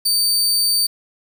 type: tone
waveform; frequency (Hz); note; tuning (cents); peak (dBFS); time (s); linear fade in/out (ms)
sawtooth; 4600; D8; -37; -12; 0.05-0.87; 10
effects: 7-bit